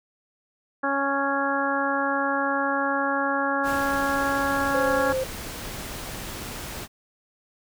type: harmonic tone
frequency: 277.2 Hz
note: C#4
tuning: in tune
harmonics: 1 / 2 / 3 / 4 / 5 / 6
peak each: -29 / -29 / -29 / -29 / -29 / -29 dBFS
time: 0.83-5.13 s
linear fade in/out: 10 ms
type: noise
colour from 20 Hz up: pink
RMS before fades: -35 dBFS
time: 3.63-6.88 s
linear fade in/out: 50 ms
type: tone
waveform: sine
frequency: 523.3 Hz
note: C5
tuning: in tune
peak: -23 dBFS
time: 4.74-5.24 s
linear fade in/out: 10 ms
effects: none